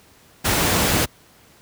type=noise; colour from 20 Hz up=pink; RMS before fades=-18 dBFS; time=0.44-1.06 s; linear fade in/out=20 ms; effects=pink hiss -52 dBFS RMS until 1.61 s + high-pass 60 Hz 12 dB/octave